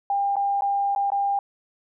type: tone with dropouts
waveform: sine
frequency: 800 Hz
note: G5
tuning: 35 cents sharp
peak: -20 dBFS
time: 0.1-1.39 s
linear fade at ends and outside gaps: 2 ms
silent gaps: 0.357-0.366 / 0.609-0.62 / 0.95-0.96 / 1.103-1.119 s
effects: none